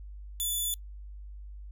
5% pulse tone, 3481 Hz, A7, 19 cents flat, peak -21 dBFS, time 0.4-0.74 s, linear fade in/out 0 ms, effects noise-tail reverb RT60 0.1 s tail -25 dB re dry + added 50 Hz sine -41 dBFS peak until 1.71 s

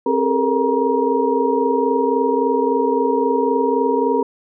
sine tone cluster, 266 / 409.3 / 448.7 / 472.4 / 947 Hz, C4 / G#4 / A4 / A#4 / A#5, +29 / -25 / +34 / +23 / +27 cents, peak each -21 dBFS, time 0.06-4.23 s, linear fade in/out 5 ms, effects none

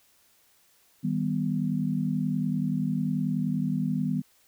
sine chord, Eb augmented, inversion none, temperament equal with one note detuned, 157.1 / 196 / 246.9 Hz, Eb3 / G3 / B3, +17 / 0 / 0 cents, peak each -29 dBFS, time 1.03-4.22 s, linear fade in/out 20 ms, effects white hiss -63 dBFS RMS until 4.47 s

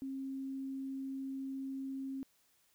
sine tone, 268.6 Hz, C4, 46 cents sharp, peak -38 dBFS, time 0.02-2.23 s, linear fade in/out 0 ms, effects white hiss -72 dBFS RMS until 2.74 s

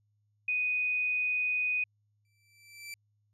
sine tone, 2489 Hz, D#7, in tune, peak -27 dBFS, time 0.48-1.84 s, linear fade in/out 5 ms
sawtooth tone with exponential growth, 2333 Hz, D7, 12 cents flat, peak -35 dBFS, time 2.25-2.94 s, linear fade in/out 1 ms, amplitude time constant 150 ms
effects added 104 Hz sine -70 dBFS peak until 3.33 s + resampled to 32000 Hz

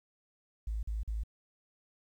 sine tone bursts, 54.1 Hz, A1, 29 cents flat, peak -32 dBFS, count 3, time 0.67-1.236 s, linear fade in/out 5 ms, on 160 ms, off 43 ms, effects 11-bit

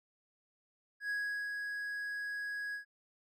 triangle tone with ADSR envelope, 1661.2 Hz, G#6, in tune, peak -31 dBFS, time 1-2.85 s, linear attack 98 ms, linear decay 390 ms, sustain -4 dB, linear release 110 ms, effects none

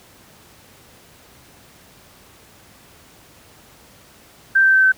sine tone with pitch steps, 1568 / 1557.2 / 1546.4 / 1535.7 Hz, G6 / G6 / G6 / G6, 0 / -12 / -24 / -36 cents, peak -10 dBFS, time 4.55-4.922 s, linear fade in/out 10 ms, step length 93 ms, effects pink hiss -48 dBFS RMS until 4.97 s + high-pass 60 Hz 12 dB/octave

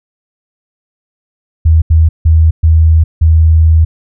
sine tone bursts at uneven times, 80.2 Hz, E2, 47 cents flat, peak -3 dBFS, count 5, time 1.65-1.82 / 1.9-2.09 / 2.25-2.51 / 2.63-3.04 / 3.21-3.85 s, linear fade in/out 10 ms, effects none

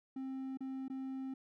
triangle tone with dropouts, 264.8 Hz, C4, 21 cents sharp, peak -37 dBFS, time 0.16-1.34 s, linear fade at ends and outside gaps 5 ms, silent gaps 0.573-0.606 / 0.882-0.899 s, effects none

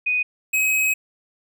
sine / square tone pair in turn, 2489 / 2543 Hz, D#7 / D#7, 0 / +37 cents, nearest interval unison, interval 37 cents, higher second, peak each -18 dBFS, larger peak neither, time 0.06-0.23 / 0.53-0.94 s, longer second, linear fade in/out 10 ms, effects none

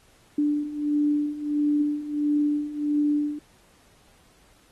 sine beating tone pair, 293.7 / 295.2 Hz, D4 / D4, 0 / +9 cents, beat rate 1.5 Hz, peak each -27 / -23 dBFS, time 0.38-3.39 s, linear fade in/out 5 ms, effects pink hiss -59 dBFS RMS until 4.71 s + AAC 32 kbps

